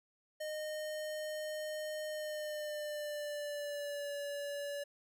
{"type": "tone with pitch glide", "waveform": "square", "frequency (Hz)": [614, 572.9], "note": ["D#5", "D5"], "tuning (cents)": [-23, -43], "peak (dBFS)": -39, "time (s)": [0.4, 4.84], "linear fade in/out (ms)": 10, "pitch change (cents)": -120, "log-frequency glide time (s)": [2.08, 4.13], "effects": []}